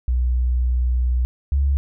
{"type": "tone pair in turn", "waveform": "sine", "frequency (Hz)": [61.74, 69.36], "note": ["B1", "C#2"], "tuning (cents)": [0, 2], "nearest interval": "major second", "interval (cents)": 202, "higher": "second", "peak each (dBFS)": [-16, -15], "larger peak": "second", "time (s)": [[0.08, 1.25], [1.52, 1.77]], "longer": "first", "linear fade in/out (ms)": 0, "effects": []}